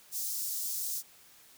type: high-pass noise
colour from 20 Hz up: white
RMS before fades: -35 dBFS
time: 0.11-1.03 s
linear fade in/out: 50 ms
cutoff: 5000 Hz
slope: 24 dB/octave
effects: white hiss -58 dBFS RMS until 1.57 s